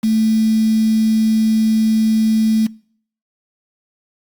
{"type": "tone with quantisation", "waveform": "sine", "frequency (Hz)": 220, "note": "A3", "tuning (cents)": 0, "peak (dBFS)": -12, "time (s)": [0.03, 2.67], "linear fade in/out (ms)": 10, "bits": 5, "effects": ["noise-tail reverb RT60 0.6 s tail -25 dB re dry", "Opus 48 kbps"]}